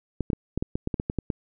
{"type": "clicks", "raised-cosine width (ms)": 3, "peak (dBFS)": -13, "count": 12, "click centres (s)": [0.207, 0.302, 0.332, 0.576, 0.625, 0.755, 0.874, 0.942, 0.999, 1.099, 1.187, 1.302], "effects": []}